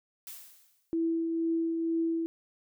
blue noise with exponential decay, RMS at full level -41 dBFS, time 0.27-0.96 s, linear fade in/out 1 ms, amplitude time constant 150 ms
sine tone with tremolo, 329.6 Hz, E4, in tune, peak -25 dBFS, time 0.93-2.26 s, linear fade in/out 0 ms, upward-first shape triangle, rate 2.1 Hz, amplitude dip 35%
effects none

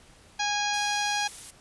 harmonic tone, 824 Hz, G#5, 14 cents flat, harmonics 1 / 2 / 3 / 4 / 5 / 6 / 7 / 8, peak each -29 / -32 / -34 / -35 / -36 / -37 / -37 / -38 dBFS, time 0.39-1.28 s, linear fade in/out 10 ms
blue noise, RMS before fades -40 dBFS, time 0.73-1.51 s, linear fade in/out 10 ms
effects pink hiss -55 dBFS RMS until 1.6 s + resampled to 24000 Hz

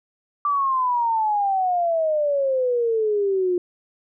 sine exponential sweep, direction down, 1174.7 to 351.9 Hz, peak -18 dBFS, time 0.45-3.58 s, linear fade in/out 2 ms, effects none

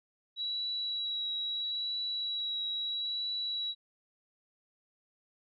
sine tone with vibrato, 3900 Hz, B7, 23 cents flat, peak -32 dBFS, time 0.36-3.75 s, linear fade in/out 50 ms, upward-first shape triangle, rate 0.76 Hz, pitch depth 16 cents each way, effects none

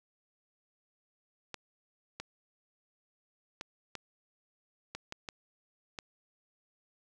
clicks, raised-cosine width 0.2 ms, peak -22 dBFS, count 8, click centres 1.543 / 2.2 / 3.611 / 3.953 / 4.95 / 5.124 / 5.288 / 5.988 s, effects none

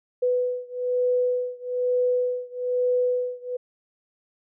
sine beating tone pair, 496.3 / 497.4 Hz, B4 / B4, +8 / +12 cents, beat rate 1.1 Hz, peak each -24 / -25 dBFS, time 0.22-3.57 s, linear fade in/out 10 ms, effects none

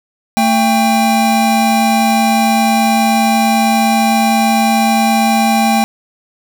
square tone pair together, 223.7 / 797.2 Hz, A3 / G5, +29 / +29 cents, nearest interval octave + minor seventh, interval 2200 cents, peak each -13 dBFS, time 0.37-5.84 s, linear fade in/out 0 ms, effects none

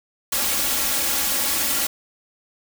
white noise with comb filter, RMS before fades -22 dBFS, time 0.32-1.87 s, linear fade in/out 5 ms, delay 3.6 ms, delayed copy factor +0.7, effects none

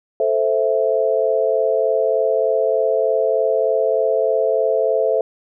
sine chord, A minor, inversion none, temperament equal, 440 / 523.3 / 659.3 Hz, A4 / C5 / E5, 0 / 0 / 0 cents, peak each -19 dBFS, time 0.2-5.21 s, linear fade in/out 2 ms, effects none

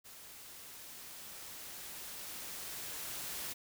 white noise with level ramp, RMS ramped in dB -53 to -41 dBFS, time 0.04-3.54 s, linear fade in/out 20 ms, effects none

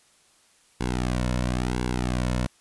sawtooth tone with flanger, 61.74 Hz, B1, in tune, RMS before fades -26 dBFS, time 0.8-2.47 s, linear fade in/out 10 ms, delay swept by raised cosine 1.6 to 2.54 ms, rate 0.97 Hz, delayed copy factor -0.8, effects white hiss -60 dBFS RMS until 2.6 s + resampled to 24000 Hz

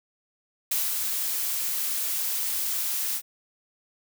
blue noise with ADSR envelope, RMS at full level -25 dBFS, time 0.71-3.22 s, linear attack 7 ms, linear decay 190 ms, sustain -3 dB, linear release 63 ms, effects none

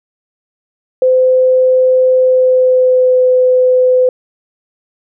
sine tone with pitch glide, 513 to 507.1 Hz, C5 to B4, -34 to +46 cents, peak -6 dBFS, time 1.02-4.09 s, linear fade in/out 2 ms, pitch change -20 cents, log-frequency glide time 2.19-3.22 s, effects none

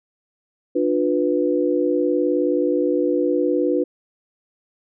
sine chord, B diminished, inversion first, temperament just, 296.3 / 355.6 / 493.9 Hz, D4 / F4 / B4, +15 / +31 / 0 cents, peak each -21 dBFS, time 0.75-3.84 s, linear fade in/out 10 ms, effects none

